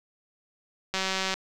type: click train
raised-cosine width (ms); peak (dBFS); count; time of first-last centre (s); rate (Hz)
0.2; -11; 77; 0.94-1.34; 190
effects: none